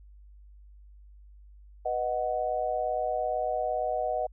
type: chord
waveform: sine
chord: B major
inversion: none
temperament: equal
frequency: 493.9 / 622.3 / 740 Hz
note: B4 / D#5 / F#5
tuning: 0 / 0 / 0 cents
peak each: -34 / -30 / -30 dBFS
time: 1.85-4.27 s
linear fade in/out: 10 ms
effects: added 50 Hz sine -49 dBFS peak until 4.32 s